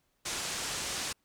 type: low-pass noise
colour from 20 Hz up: white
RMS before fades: -36 dBFS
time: 0.25-1.13 s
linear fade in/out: 10 ms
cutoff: 8500 Hz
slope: 24 dB/octave
effects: pink hiss -75 dBFS RMS until 1.24 s